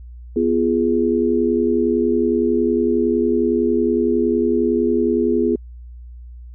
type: chord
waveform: sine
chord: F diminished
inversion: second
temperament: equal with one note detuned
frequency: 246.9 / 344.4 / 415.3 Hz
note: Cb4 / F4 / Ab4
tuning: 0 / -24 / 0 cents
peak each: -19 dBFS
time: 0.36-5.56 s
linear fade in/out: 5 ms
effects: added 60 Hz sine -34 dBFS peak until 6.54 s